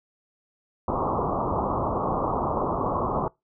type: low-pass noise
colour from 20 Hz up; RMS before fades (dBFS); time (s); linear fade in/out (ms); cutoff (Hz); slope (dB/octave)
white; -26; 0.88-3.28; 2; 1200; 96
effects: noise-tail reverb RT60 0.2 s tail -24 dB re dry